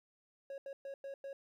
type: tone bursts at uneven times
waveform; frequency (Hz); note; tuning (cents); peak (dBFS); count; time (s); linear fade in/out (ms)
triangle; 550; C#5; -14; -40; 5; 0.5-0.58 / 0.66-0.73 / 0.85-0.94 / 1.04-1.14 / 1.24-1.33; 2
effects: 13-bit